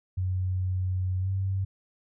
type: tone with pitch glide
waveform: sine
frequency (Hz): 92.5 to 96.09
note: F#2 to G2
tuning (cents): 0 to -34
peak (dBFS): -25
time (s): 0.17-1.65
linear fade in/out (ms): 10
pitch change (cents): +66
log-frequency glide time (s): 1.2-1.29
effects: none